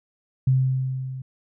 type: tone with level ramp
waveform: sine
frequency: 130.81 Hz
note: C3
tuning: in tune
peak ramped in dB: -14 to -31 dBFS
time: 0.47-1.22 s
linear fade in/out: 5 ms
effects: none